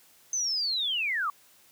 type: linear sweep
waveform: sine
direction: down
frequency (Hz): 6270 to 1100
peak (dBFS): -26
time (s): 0.33-1.3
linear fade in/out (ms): 2
effects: white hiss -59 dBFS RMS until 1.71 s + high-pass 60 Hz 12 dB/octave